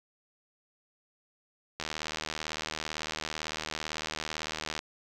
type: click train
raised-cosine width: 0.2 ms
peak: -16 dBFS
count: 234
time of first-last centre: 1.8-4.791 s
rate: 77.9 Hz
effects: none